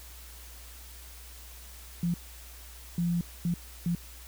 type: tone bursts at uneven times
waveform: sine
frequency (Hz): 172.3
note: F3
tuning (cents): -23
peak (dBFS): -25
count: 4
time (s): 2.03-2.14 / 2.98-3.21 / 3.45-3.54 / 3.86-3.95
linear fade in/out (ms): 2
effects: added 60 Hz sine -47 dBFS peak until 4.27 s + white hiss -50 dBFS RMS until 4.27 s